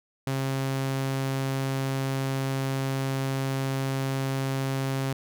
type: tone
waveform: sawtooth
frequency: 134.6 Hz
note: C3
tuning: 49 cents sharp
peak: -22 dBFS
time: 0.27-5.13 s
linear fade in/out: 2 ms
effects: none